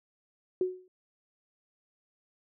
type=tone with exponential decay; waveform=sine; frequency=368.2 Hz; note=F#4; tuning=8 cents flat; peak=-22 dBFS; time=0.61-0.88 s; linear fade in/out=2 ms; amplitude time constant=58 ms; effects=none